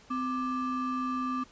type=ring-modulated tone; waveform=triangle; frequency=719 Hz; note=F#5; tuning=50 cents flat; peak=-24 dBFS; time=0.1-1.44 s; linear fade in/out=10 ms; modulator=462 Hz; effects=pink hiss -57 dBFS RMS until 1.51 s + resampled to 16000 Hz